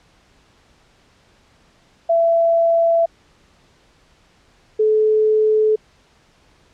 sine tone pair in turn, 669 / 431.8 Hz, E5 / A4, +25 / -33 cents, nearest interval minor sixth, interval 758 cents, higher first, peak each -12 dBFS, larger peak neither, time 2.09-3.06 / 4.79-5.76 s, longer neither, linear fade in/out 10 ms, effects pink hiss -55 dBFS RMS until 6.73 s + low-pass 6000 Hz 12 dB/octave

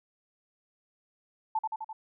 sine tone with echo, 880 Hz, A5, in tune, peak -25 dBFS, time 1.55-1.59 s, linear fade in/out 5 ms, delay 85 ms, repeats 4, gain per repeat -3 dB, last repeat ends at 1.93 s, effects none

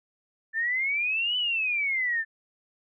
sine exponential two-way sweep, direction up then down, 1760 to 3011 to 1760 Hz, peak -24 dBFS, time 0.53-2.25 s, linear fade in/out 50 ms, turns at 1.37 s, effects none

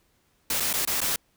white noise with dropouts, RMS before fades -26 dBFS, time 0.5-1.16 s, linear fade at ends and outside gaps 2 ms, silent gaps 0.6-0.604 / 0.729-0.738 / 0.851-0.874 / 1.005-1.015 s, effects pink hiss -67 dBFS RMS until 1.36 s

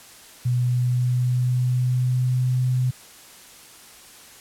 sine tone with pitch glide, 123.47 to 126.94 Hz, B2 to B2, 0 to +48 cents, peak -18 dBFS, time 0.45-2.91 s, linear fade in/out 10 ms, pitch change +48 cents, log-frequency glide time 0.56-2.52 s, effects white hiss -46 dBFS RMS until 4.4 s + low-pass 12000 Hz 12 dB/octave

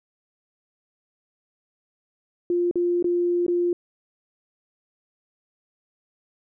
sine tone with dropouts, 350 Hz, F4, 4 cents sharp, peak -19 dBFS, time 2.5-3.73 s, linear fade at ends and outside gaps 2 ms, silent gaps 2.712-2.756 / 3.026-3.043 / 3.465-3.481 s, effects none

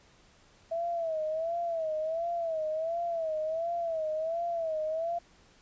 sine tone with vibrato, 653 Hz, E5, 17 cents flat, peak -29 dBFS, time 0.71-5.19 s, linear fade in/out 10 ms, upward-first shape sine, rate 1.4 Hz, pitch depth 92 cents each way, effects pink hiss -61 dBFS RMS until 5.61 s + resampled to 16000 Hz

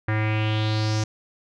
square tone with low-pass filter sweep, 108.2 Hz, A2, 29 cents flat, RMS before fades -23 dBFS, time 0.08-1.04 s, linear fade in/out 5 ms, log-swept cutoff 1800 to 6100 Hz, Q 4, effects none

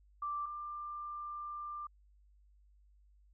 sine tone pair in turn, 1174.7 / 1189 Hz, D6 / D6, 0 / +21 cents, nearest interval unison, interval 21 cents, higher second, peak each -35 / -40 dBFS, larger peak first, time 0.22-0.46 / 0.46-1.87 s, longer second, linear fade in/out 5 ms, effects added 50 Hz sine -62 dBFS peak until 3.33 s

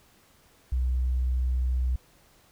triangle tone with tanh clipping, 63 Hz, B1, 35 cents sharp, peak -23 dBFS, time 0.72-1.96 s, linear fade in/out 5 ms, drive 5 dB, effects pink hiss -60 dBFS RMS until 2.51 s

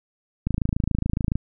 click train, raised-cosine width 5 ms, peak -10 dBFS, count 25, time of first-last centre 0.47-1.356 s, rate 27.1 Hz, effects none

